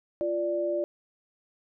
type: tone pair together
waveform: sine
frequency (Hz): 346.7 / 587.3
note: F4 / D5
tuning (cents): -13 / 0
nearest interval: major sixth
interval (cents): 913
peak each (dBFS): -30 / -27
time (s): 0.21-0.84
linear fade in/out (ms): 0
effects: none